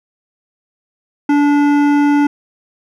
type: tone with hard clipping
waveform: sine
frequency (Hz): 289.5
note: D4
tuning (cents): -25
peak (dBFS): -11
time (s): 1.29-2.27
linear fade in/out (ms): 5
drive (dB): 13
effects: none